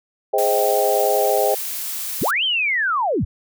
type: chord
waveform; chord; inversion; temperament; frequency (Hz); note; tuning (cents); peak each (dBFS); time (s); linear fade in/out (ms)
sine; Ab major seventh; none; equal with one note detuned; 415.3 / 523.3 / 634.2 / 784; Ab4 / C5 / Eb5 / G5; 0 / 0 / +33 / 0; -21; 0.33-1.55; 10
type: noise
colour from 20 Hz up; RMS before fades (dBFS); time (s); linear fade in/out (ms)
blue; -27; 0.38-2.31; 5
type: linear two-way sweep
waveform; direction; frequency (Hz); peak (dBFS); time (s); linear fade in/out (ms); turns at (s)
sine; up then down; 38.89 to 3197 to 38.89; -17; 2.21-3.25; 10; 2.44
effects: none